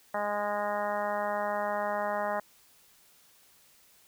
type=harmonic tone; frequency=206.5 Hz; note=G#3; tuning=10 cents flat; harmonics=1 / 2 / 3 / 4 / 5 / 6 / 7 / 8 / 9; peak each=-42 / -44 / -32 / -34 / -37 / -40 / -42 / -44 / -41 dBFS; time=0.14-2.4 s; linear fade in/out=5 ms; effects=white hiss -61 dBFS RMS until 4.07 s